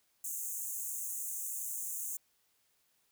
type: high-pass noise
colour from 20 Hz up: pink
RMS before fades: -39 dBFS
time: 0.24-2.17 s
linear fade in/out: 5 ms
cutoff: 6400 Hz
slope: 96 dB/octave
effects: white hiss -74 dBFS RMS until 3.11 s